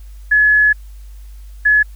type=tone pair in turn; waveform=sine; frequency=1702 / 1702 Hz; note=G#6 / G#6; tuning=+42 / +42 cents; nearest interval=unison; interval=0 cents; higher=neither; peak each=-8 dBFS; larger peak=neither; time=0.31-0.73 / 1.65-1.83 s; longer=first; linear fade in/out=10 ms; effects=added 50 Hz sine -32 dBFS peak until 1.95 s + white hiss -53 dBFS RMS until 1.95 s